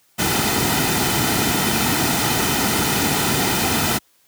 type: noise with comb filter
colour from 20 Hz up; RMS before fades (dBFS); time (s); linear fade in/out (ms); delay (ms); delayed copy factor
pink; -19; 0.18-3.99; 20; 1.8; -0.55
effects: white hiss -59 dBFS RMS until 4.27 s + high-pass 80 Hz 12 dB/octave